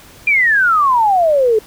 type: exponential sweep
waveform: sine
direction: down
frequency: 2431 to 419.9 Hz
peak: -9 dBFS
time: 0.27-1.59 s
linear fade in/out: 5 ms
effects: pink hiss -41 dBFS RMS until 1.66 s